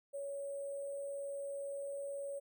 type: tone with sample-and-hold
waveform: sine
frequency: 559 Hz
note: C#5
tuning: 14 cents sharp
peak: -39 dBFS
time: 0.13-2.4 s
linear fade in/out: 20 ms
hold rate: 8820 Hz
effects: none